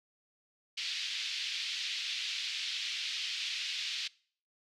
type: band-pass noise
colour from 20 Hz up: pink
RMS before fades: -37 dBFS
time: 0.77-4.08 s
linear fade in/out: 10 ms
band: 2600 to 4700 Hz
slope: 24 dB/octave
effects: noise-tail reverb RT60 0.5 s tail -23 dB re dry